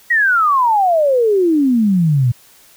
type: exponential sweep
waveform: sine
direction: down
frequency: 1939 to 116.54 Hz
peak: -10 dBFS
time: 0.1-2.32 s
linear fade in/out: 10 ms
effects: white hiss -47 dBFS RMS until 2.76 s